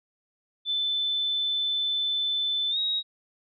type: tone with pitch glide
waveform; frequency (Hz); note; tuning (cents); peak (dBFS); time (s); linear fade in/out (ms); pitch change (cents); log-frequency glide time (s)
sine; 3520 to 3794; A7 to A#7; 0 to +30; -24; 0.65-3.03; 50; +130; 2.7-2.78
effects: none